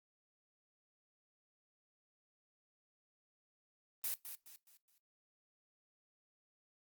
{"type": "noise with echo", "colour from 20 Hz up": "blue", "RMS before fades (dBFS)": -38, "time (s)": [4.04, 4.14], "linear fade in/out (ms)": 0, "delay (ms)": 210, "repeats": 4, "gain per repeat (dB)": -9, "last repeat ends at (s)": 4.98, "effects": ["noise-tail reverb RT60 0.2 s tail -20 dB re dry", "Opus 32 kbps"]}